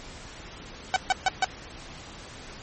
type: tone bursts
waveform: sawtooth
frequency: 757 Hz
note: F#5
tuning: 39 cents sharp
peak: -15 dBFS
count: 4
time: 0.94-1.444 s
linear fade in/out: 0 ms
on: 21 ms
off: 140 ms
effects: pink hiss -43 dBFS RMS until 2.62 s + MP3 32 kbps